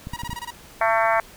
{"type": "clicks", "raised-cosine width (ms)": 5, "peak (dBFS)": -20, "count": 5, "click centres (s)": [0.071, 0.136, 0.235, 0.295, 0.331]}
{"type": "tone bursts", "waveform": "sawtooth", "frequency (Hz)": 956, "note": "A#5", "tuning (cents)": 43, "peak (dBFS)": -26, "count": 7, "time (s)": [0.13, 0.507], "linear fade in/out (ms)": 5, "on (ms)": 35, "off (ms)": 22}
{"type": "harmonic tone", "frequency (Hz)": 224.4, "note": "A3", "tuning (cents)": 34, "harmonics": [3, 4, 5, 6, 7, 8, 9, 10], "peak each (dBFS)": [-21, -23, -25, -27, -28, -29, -30, -31], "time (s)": [0.81, 1.2], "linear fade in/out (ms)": 2}
{"effects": ["pink hiss -46 dBFS RMS until 1.36 s"]}